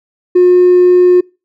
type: tone with hard clipping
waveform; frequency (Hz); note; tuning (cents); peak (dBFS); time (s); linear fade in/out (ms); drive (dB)
sine; 359.7; F#4; -49; -4; 0.35-1.21; 10; 1
effects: noise-tail reverb RT60 0.3 s tail -26 dB re dry